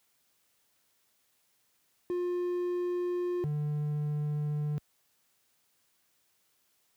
triangle tone pair in turn, 354.9 / 148.79 Hz, F4 / D3, +28 / +23 cents, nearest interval octave + minor third, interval 1505 cents, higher first, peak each -27 dBFS, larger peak neither, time 2.1-3.44 / 3.44-4.78 s, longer neither, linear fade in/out 0 ms, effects white hiss -72 dBFS RMS until 6.96 s + high-pass 60 Hz 12 dB/octave

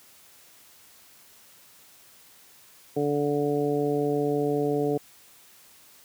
harmonic tone, 145.5 Hz, D3, 16 cents flat, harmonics 1 / 2 / 3 / 4 / 5, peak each -32 / -28 / -25 / -34 / -34 dBFS, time 2.96-4.98 s, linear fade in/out 10 ms, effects white hiss -54 dBFS RMS until 6.04 s + high-pass 60 Hz 12 dB/octave

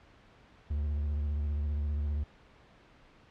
triangle tone with vibrato, 73.42 Hz, D2, in tune, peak -27 dBFS, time 0.7-2.24 s, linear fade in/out 10 ms, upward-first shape sine, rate 15 Hz, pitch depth 54 cents each way, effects pink hiss -59 dBFS RMS until 3.3 s + low-pass 3000 Hz 12 dB/octave

